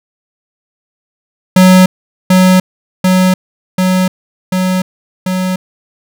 square tone with echo, 185 Hz, F#3, in tune, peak -3 dBFS, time 1.56-1.86 s, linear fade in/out 5 ms, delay 740 ms, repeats 5, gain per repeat -2 dB, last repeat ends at 5.56 s, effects none

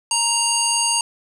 harmonic tone, 932.3 Hz, A#5, in tune, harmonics 1 / 3 / 5 / 7 / 9 / 10, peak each -24 / -24 / -24 / -24 / -24 / -24 dBFS, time 0.11-1.01 s, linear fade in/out 2 ms, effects 7-bit

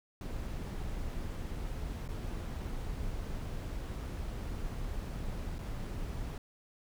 brown noise with dropouts, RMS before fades -38 dBFS, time 0.21-6.38 s, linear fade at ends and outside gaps 2 ms, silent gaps 2.079-2.088 / 5.584-5.589 s, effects none

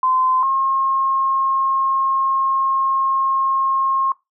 sine tone pair in turn, 1032 / 1074.2 Hz, C6 / C6, -24 / +45 cents, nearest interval minor second, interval 69 cents, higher second, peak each -14 / -15 dBFS, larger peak first, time 0.03-0.43 / 0.43-4.12 s, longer second, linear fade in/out 2 ms, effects noise-tail reverb RT60 0.2 s tail -21 dB re dry

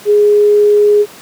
sine tone, 415.3 Hz, G#4, in tune, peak -5 dBFS, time 0.05-1.06 s, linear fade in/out 50 ms, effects pink hiss -35 dBFS RMS until 1.21 s + high-pass 200 Hz 12 dB/octave

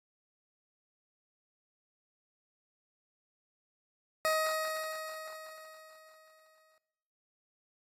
20% pulse tone with exponential decay, 630 Hz, D#5, 21 cents sharp, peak -22 dBFS, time 4.25-6.78 s, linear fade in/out 0 ms, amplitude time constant 550 ms, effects noise-tail reverb RT60 1.0 s tail -17 dB re dry + AAC 48 kbps

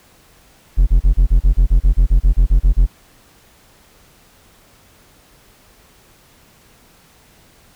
triangle tone bursts, 43.31 Hz, F1, 14 cents flat, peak -5 dBFS, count 16, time 0.77-2.865 s, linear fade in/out 20 ms, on 100 ms, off 33 ms, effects pink hiss -50 dBFS RMS until 7.75 s

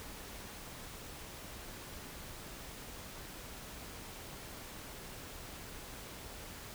silence, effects pink hiss -48 dBFS RMS until 6.74 s

